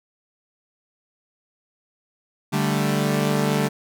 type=chord; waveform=sawtooth; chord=D suspended fourth; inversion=none; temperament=equal; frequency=146.83 / 196 / 220 Hz; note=D3 / G3 / A3; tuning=0 / 0 / 0 cents; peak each=-19 / -20 / -21 dBFS; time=2.52-3.69 s; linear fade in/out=20 ms; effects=none